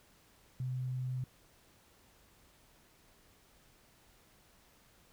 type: tone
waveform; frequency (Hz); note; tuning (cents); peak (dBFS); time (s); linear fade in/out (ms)
sine; 127.8; C3; -40; -34; 0.6-1.24; 2
effects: pink hiss -65 dBFS RMS until 5.12 s